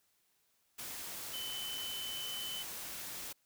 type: tone in noise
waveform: sine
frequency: 3037 Hz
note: F#7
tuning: 44 cents sharp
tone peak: -40 dBFS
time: 1.33-2.63 s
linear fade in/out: 10 ms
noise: white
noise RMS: -44 dBFS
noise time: 0.78-3.33 s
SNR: +1 dB
effects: white hiss -75 dBFS RMS until 3.45 s